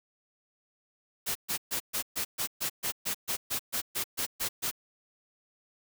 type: noise bursts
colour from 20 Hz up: white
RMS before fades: -31 dBFS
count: 16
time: 1.26-4.714 s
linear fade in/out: 20 ms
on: 94 ms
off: 130 ms
effects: none